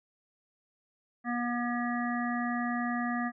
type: harmonic tone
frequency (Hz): 240.7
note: B3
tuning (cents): -44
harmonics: 1 / 3 / 5 / 7 / 8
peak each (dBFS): -31 / -36 / -38 / -39 / -40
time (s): 1.24-3.32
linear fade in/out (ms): 50
effects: none